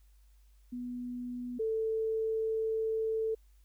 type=tone pair in turn; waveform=sine; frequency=245.9 / 443 Hz; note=B3 / A4; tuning=-7 / +12 cents; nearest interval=minor seventh; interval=1019 cents; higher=second; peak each=-36 / -29 dBFS; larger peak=second; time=0.72-1.59 / 1.59-3.35 s; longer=second; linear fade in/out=10 ms; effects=added 50 Hz sine -58 dBFS peak until 3.64 s + white hiss -74 dBFS RMS until 3.64 s